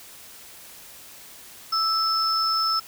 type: tone pair together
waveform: sine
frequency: 1315 / 5255 Hz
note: E6 / E8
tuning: -5 / -6 cents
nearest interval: 2 octaves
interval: 2399 cents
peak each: -23 / -23 dBFS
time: 1.72-2.8 s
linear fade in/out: 10 ms
effects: white hiss -45 dBFS RMS until 2.87 s